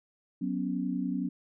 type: chord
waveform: sine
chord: F# suspended fourth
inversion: none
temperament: just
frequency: 185 / 246.7 / 277.5 Hz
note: F#3 / B3 / C#4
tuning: 0 / -2 / +2 cents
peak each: -33 dBFS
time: 0.41-1.29 s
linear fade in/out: 10 ms
effects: none